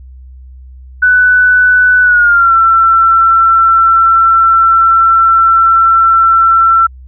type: tone with pitch glide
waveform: sine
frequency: 1492 to 1344.7 Hz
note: F#6 to E6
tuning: +14 to +34 cents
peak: -4 dBFS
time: 1.02-6.87 s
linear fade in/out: 10 ms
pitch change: -180 cents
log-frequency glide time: 2.02-2.55 s
effects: added 64 Hz sine -30 dBFS peak until 7.07 s